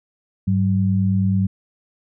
sine tone pair together, 100.59 / 190 Hz, G2 / F#3, +45 / +46 cents, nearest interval major seventh, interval 1101 cents, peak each -18 dBFS, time 0.47-1.47 s, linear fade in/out 10 ms, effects none

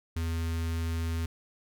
square tone with notch filter, 82.41 Hz, E2, in tune, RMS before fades -31 dBFS, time 0.16-1.26 s, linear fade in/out 5 ms, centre 650 Hz, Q 0.96, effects none

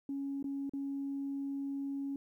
sine tone with dropouts, 277.2 Hz, C#4, in tune, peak -34 dBFS, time 0.09-2.16 s, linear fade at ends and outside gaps 2 ms, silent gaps 0.427-0.442 / 0.695-0.735 s, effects tanh soft clip ceiling -30 dBFS + 12-bit

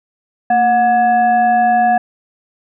sine tone with frequency modulation, 727 Hz, F#5, 31 cents flat, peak -9 dBFS, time 0.5-1.98 s, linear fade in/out 5 ms, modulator 955 Hz, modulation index 0.52, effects none

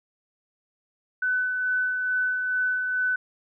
sine tone with tremolo, 1503 Hz, F#6, 27 cents sharp, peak -21 dBFS, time 1.22-3.16 s, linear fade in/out 5 ms, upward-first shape sine, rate 2.3 Hz, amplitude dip 35%, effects none

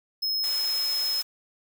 square tone, 5160 Hz, E8, 38 cents flat, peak -25 dBFS, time 0.22-1.22 s, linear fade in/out 10 ms
white high-pass noise, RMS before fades -37 dBFS, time 0.43-1.23 s, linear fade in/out 10 ms, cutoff 460 Hz, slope 24 dB/octave
effects none

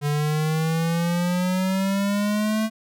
square exponential sweep, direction up, 144.9 to 221.4 Hz, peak -21 dBFS, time 0.01-2.7 s, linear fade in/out 50 ms, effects none

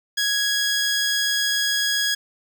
15% pulse tone, 1661.2 Hz, G#6, in tune, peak -13 dBFS, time 0.17-2.15 s, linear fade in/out 10 ms, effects none

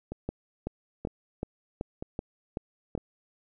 two click trains, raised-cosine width 2 ms, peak -18 / -22 dBFS, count 8 / 4, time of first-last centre 0.29-2.952 / 0.12-2.977 s, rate 2.63 / 1.05 Hz, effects none

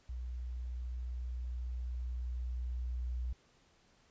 sine tone with level ramp, 61.3 Hz, B1, 12 cents flat, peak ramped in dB -38 to -34 dBFS, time 0.09-3.33 s, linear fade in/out 5 ms, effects pink hiss -68 dBFS RMS until 4.1 s + resampled to 16000 Hz

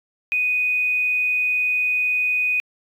triangle tone, 2489 Hz, D#7, in tune, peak -14 dBFS, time 0.32-2.6 s, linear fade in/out 0 ms, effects tanh soft clip ceiling -16 dBFS

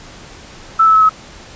sine tone with pitch steps, 1318.5 / 1306.4 / 1294.4 / 1282.4 Hz, E6 / E6 / E6 / E6, 0 / -16 / -32 / -48 cents, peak -6 dBFS, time 0.79-1.094 s, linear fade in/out 10 ms, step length 76 ms, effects pink hiss -37 dBFS RMS until 1.55 s + resampled to 16000 Hz

